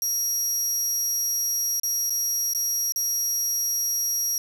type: tone with dropouts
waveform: 30% pulse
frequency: 5680 Hz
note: F8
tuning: 28 cents sharp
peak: -19 dBFS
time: 0.02-4.38 s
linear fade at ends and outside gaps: 1 ms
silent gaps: 1.798-1.833 / 2.097-2.104 / 2.535-2.548 / 2.922-2.96 s
effects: 8-bit